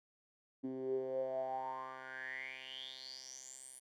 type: tone with band-pass filter sweep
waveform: 10% pulse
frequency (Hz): 130.81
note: C3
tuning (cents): 0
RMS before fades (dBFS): -43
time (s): 0.63-3.8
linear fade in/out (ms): 20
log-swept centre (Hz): 280 to 10000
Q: 9.6
effects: none